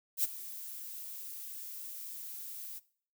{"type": "noise with ADSR envelope", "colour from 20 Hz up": "violet", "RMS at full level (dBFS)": -28, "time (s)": [0.17, 2.8], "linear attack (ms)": 67, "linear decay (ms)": 25, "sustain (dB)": -16, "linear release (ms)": 27, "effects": ["noise-tail reverb RT60 0.5 s tail -20 dB re dry"]}